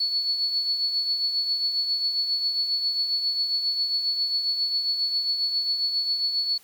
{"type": "tone with tremolo", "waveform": "sine", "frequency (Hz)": 4418, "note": "C#8", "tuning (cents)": -7, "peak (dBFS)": -20, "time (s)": [0, 6.58], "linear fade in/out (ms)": 5, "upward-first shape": "triangle", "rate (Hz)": 7.4, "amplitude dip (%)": 55, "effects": ["white hiss -55 dBFS RMS until 6.63 s"]}